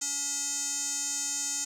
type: tone with band-pass filter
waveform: square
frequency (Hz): 283.4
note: C#4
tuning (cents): +38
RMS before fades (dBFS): -32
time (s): 0.01-1.65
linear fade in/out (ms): 10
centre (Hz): 6900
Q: 6.8
effects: none